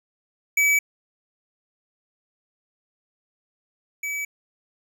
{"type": "tone pair in turn", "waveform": "square", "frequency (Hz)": [2289, 2289], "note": ["D7", "D7"], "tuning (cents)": [-45, -45], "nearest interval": "unison", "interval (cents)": 0, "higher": "neither", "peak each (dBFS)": [-17, -27], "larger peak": "first", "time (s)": [[0.57, 0.79], [4.03, 4.25]], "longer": "neither", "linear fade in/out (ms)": 5, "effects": []}